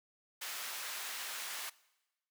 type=high-pass noise; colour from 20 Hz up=pink; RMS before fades=-42 dBFS; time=0.41-1.7 s; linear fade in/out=10 ms; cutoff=1200 Hz; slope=12 dB/octave; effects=noise-tail reverb RT60 1.0 s tail -21 dB re dry